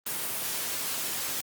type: noise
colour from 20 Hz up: white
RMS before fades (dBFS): -32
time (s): 0.06-1.41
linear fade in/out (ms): 5
effects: high-pass 100 Hz 12 dB/octave + Opus 24 kbps